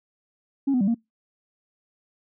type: tone with pitch steps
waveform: sine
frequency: 275.4 / 249.9 / 195.1 / 232.2 Hz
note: C#4 / B3 / G3 / A#3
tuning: -11 / +21 / -8 / -7 cents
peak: -17 dBFS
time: 0.67-0.946 s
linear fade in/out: 10 ms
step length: 69 ms
effects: noise-tail reverb RT60 0.2 s tail -26 dB re dry + tanh soft clip ceiling -16 dBFS